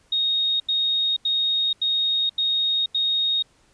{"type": "tone bursts", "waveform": "sine", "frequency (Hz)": 3729, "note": "A#7", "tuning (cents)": 0, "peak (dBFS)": -19, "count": 6, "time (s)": [0.12, 3.425], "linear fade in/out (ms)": 5, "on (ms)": 480, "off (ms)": 85, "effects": ["pink hiss -60 dBFS RMS until 3.73 s", "resampled to 22050 Hz"]}